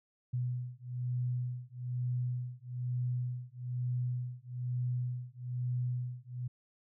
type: beating tone pair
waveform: sine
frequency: 123.47 / 124.57 Hz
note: B2 / B2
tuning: 0 / +15 cents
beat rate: 1.1 Hz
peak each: -36 / -36 dBFS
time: 0.33-6.48 s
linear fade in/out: 10 ms
effects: none